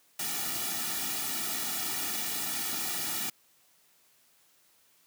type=noise with comb filter; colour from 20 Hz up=white; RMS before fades=-33 dBFS; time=0.19-3.3 s; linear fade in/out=5 ms; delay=1.9 ms; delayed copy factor=-1; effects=white hiss -65 dBFS RMS until 5.06 s + high-pass 100 Hz 12 dB/octave